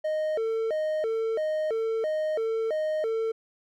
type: tone with vibrato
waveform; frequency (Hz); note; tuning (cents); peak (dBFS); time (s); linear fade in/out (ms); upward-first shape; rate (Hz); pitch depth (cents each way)
triangle; 527; C5; +12; -23; 0.04-3.32; 10; square; 1.5; 280
effects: none